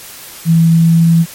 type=tone with pitch glide; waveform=sine; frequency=164.81 to 166.05 Hz; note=E3 to E3; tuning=0 to +13 cents; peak=-5 dBFS; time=0.45-1.26 s; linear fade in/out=50 ms; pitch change=+13 cents; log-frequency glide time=0.69-1.06 s; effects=white hiss -32 dBFS RMS until 1.34 s + MP3 64 kbps